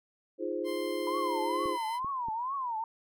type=chord; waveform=sine; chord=F minor seventh; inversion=third; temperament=equal; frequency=311.1 / 349.2 / 415.3 / 523.3 Hz; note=Eb4 / F4 / Ab4 / C5; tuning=0 / 0 / 0 / 0 cents; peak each=-38 / -35 / -37 / -36 dBFS; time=0.38-1.78 s; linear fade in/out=50 ms
type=tone with pitch glide; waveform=15% pulse; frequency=1046.5 to 1020.8 Hz; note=C6 to C6; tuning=0 to -43 cents; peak=-34 dBFS; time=0.64-2 s; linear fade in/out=50 ms; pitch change=-43 cents; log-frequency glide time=1.35-1.56 s
type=tone with vibrato; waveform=sine; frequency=987.8 Hz; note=B5; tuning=in tune; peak=-31 dBFS; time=1.07-2.84 s; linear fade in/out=2 ms; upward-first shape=triangle; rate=2.2 Hz; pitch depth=240 cents each way
type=clicks; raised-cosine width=3 ms; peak=-32 dBFS; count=3; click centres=1.658 / 2.046 / 2.285 s
effects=none